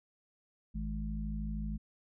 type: harmonic tone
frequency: 53.1 Hz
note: G#1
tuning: 39 cents sharp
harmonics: 1 / 3 / 4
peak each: -36 / -42 / -40 dBFS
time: 0.74-1.78 s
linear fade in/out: 20 ms
effects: none